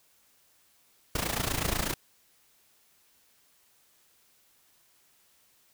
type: noise with amplitude modulation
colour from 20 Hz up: pink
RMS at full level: -27 dBFS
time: 1.15-1.94 s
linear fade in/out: 5 ms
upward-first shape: sine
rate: 28.2 Hz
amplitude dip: 80%
effects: white hiss -65 dBFS RMS until 5.73 s